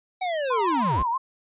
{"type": "linear sweep", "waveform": "square", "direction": "down", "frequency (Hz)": [764, 42.59], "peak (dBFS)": -25, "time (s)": [0.21, 1.03], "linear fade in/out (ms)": 10}
{"type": "tone with vibrato", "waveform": "sine", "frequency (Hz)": 987.8, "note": "B5", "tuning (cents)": 0, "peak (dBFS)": -22, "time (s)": [0.5, 1.18], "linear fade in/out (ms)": 10, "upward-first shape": "sine", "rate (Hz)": 6.3, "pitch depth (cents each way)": 130}
{"effects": ["resampled to 8000 Hz"]}